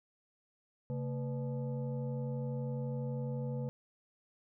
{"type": "tone with frequency modulation", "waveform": "sine", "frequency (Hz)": 135, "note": "C#3", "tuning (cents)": -45, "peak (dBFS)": -34, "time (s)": [0.9, 3.69], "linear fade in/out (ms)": 0, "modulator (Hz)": 362, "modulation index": 0.89, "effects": []}